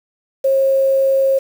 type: tone with quantisation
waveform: sine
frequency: 539 Hz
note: C#5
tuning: 49 cents flat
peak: -11 dBFS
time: 0.44-1.39 s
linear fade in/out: 10 ms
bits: 6
effects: none